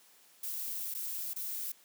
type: noise with dropouts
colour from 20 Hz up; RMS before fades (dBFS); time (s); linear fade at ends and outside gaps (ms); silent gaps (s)
violet; -38; 0.43-1.72; 5; 0.941-0.948 / 1.335-1.361
effects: white hiss -62 dBFS RMS until 1.84 s + high-pass 200 Hz 12 dB/octave